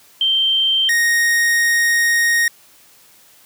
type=tone pair in turn; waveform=sine / 45% pulse; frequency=3136 / 1864.7 Hz; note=G7 / A#6; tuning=0 / 0 cents; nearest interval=major sixth; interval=900 cents; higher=first; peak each=-13 dBFS; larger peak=neither; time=0.21-0.89 / 0.89-2.48 s; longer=second; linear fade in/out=2 ms; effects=white hiss -49 dBFS RMS until 3.45 s + high-pass 80 Hz 12 dB/octave